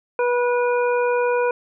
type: harmonic tone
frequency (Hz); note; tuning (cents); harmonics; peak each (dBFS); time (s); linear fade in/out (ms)
487.5; B4; -23; 1 / 2 / 3 / 5; -18 / -24 / -28 / -32; 0.19-1.51; 2
effects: none